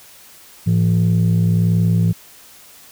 sine tone pair together, 108.11 / 169.5 Hz, A2 / E3, -30 / +49 cents, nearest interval minor sixth, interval 779 cents, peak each -13 dBFS, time 0.66-2.13 s, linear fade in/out 20 ms, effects tanh soft clip ceiling -9 dBFS + white hiss -44 dBFS RMS until 2.91 s

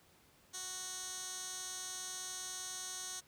15% pulse tone with band-pass filter, 370 Hz, F#4, in tune, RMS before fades -44 dBFS, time 0.53-3.21 s, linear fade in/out 20 ms, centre 6900 Hz, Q 2.1, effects pink hiss -66 dBFS RMS until 3.27 s + high-pass 60 Hz 12 dB/octave

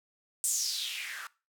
blue noise with band-pass filter sweep, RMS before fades -34 dBFS, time 0.44-1.27 s, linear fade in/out 0 ms, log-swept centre 8600 to 1300 Hz, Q 4.6, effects noise-tail reverb RT60 0.3 s tail -20 dB re dry

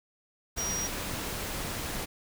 sine tone in noise, 5720 Hz, F8, 41 cents sharp, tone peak -31 dBFS, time 0.57-0.88 s, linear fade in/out 20 ms, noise pink, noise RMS -35 dBFS, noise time 0.56-2.06 s, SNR +1 dB, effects none

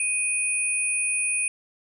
sine tone pair together, 2489 / 9397 Hz, D#7 / D9, 0 / 0 cents, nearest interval octave + major seventh, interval 2300 cents, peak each -25 dBFS, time 0-1.48 s, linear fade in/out 2 ms, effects none

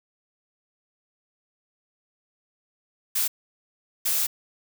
blue noise bursts at uneven times, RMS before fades -24 dBFS, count 2, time 3.15-3.28 / 4.05-4.27 s, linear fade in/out 10 ms, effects none

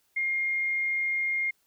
sine tone, 2127 Hz, C7, 28 cents sharp, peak -25 dBFS, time 0.16-1.51 s, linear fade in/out 10 ms, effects white hiss -70 dBFS RMS until 1.66 s

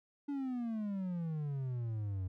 triangle exponential sweep, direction down, 290 to 90.7 Hz, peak -33 dBFS, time 0.28-2.28 s, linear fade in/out 10 ms, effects none

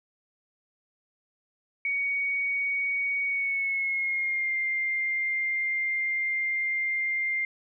sine tone with pitch glide, 2241 to 2103 Hz, C#7 to C7, +18 to +8 cents, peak -25 dBFS, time 1.85-7.45 s, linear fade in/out 2 ms, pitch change -110 cents, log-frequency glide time 3.26-4.55 s, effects none

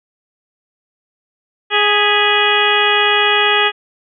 harmonic tone with a mistuned harmonic, 415.3 Hz, G#4, in tune, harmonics 1 / 2 / 3 / 4 / 5 / 6 / 7 / 8, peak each -19 / -19 / -19 / -19 / -19 / -19 / -19 / -19 dBFS, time 1.7-3.72 s, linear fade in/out 50 ms, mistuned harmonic 5, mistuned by -86 cents, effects none

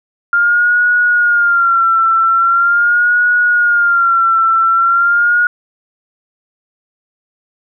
sine tone with vibrato, 1396.9 Hz, F6, in tune, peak -8 dBFS, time 0.33-5.47 s, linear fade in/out 2 ms, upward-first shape sine, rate 0.42 Hz, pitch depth 71 cents each way, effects none

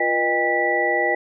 sine tone cluster, 350.4 / 482.3 / 616 / 802 / 1959 Hz, F4 / B4 / D#5 / G5 / B6, +6 / -41 / -17 / +39 / -15 cents, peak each -26 / -26 / -25 / -24 / -21 dBFS, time 0-1.15 s, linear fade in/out 5 ms, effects none

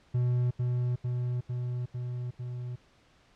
triangle tone with echo, 123.3 Hz, B2, 2 cents flat, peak -22 dBFS, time 0.14-0.51 s, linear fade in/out 10 ms, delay 450 ms, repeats 5, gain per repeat -2 dB, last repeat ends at 2.76 s, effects pink hiss -63 dBFS RMS until 3.35 s + low-pass 5000 Hz 12 dB/octave

